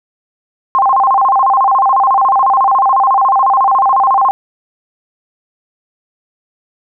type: tone with vibrato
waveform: sine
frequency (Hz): 914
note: A#5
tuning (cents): -34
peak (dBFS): -7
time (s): 0.75-4.31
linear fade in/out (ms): 0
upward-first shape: square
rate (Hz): 14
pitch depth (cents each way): 260
effects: none